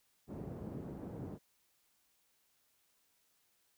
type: band-pass noise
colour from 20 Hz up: pink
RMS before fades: -45 dBFS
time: 0.27-1.39 s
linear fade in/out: 50 ms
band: 110 to 410 Hz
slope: 12 dB/octave
effects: white hiss -75 dBFS RMS until 3.77 s